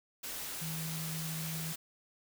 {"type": "tone in noise", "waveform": "sine", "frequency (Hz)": 160.4, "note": "E3", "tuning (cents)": -47, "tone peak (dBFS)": -38, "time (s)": [0.61, 1.73], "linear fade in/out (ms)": 10, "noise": "white", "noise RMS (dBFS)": -41, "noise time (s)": [0.23, 1.76], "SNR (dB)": 0, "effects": []}